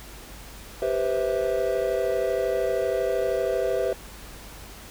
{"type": "chord", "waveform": "triangle", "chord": "C major seventh", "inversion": "second", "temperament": "just", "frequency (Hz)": [392.4, 490.5, 523.3, 654.1], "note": ["G4", "B4", "C5", "E5"], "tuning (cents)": [2, -12, 0, -14], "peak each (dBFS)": -26, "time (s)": [0.82, 3.93], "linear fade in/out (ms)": 2, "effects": ["added 50 Hz sine -45 dBFS peak until 4.9 s", "pink hiss -44 dBFS RMS until 4.9 s"]}